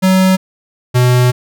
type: tone pair in turn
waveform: square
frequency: 187.8 / 124.5 Hz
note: F#3 / B2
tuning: +26 / +14 cents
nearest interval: perfect fifth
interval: 712 cents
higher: first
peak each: -8 dBFS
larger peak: neither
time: 0.02-0.37 / 0.94-1.32 s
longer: second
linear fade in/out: 20 ms
effects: none